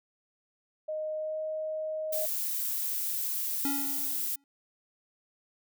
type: tone with pitch glide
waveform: sine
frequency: 620 to 625 Hz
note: D#5 to D#5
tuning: -6 to +8 cents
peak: -31 dBFS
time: 0.88-2.26 s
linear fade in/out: 10 ms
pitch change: +14 cents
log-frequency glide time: 1.17-1.39 s
type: noise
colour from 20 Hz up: violet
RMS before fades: -32 dBFS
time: 2.12-4.36 s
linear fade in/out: 10 ms
type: tone with exponential decay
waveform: square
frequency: 279.5 Hz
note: C#4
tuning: 14 cents sharp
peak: -29 dBFS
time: 3.65-4.44 s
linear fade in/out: 1 ms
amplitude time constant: 170 ms
effects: none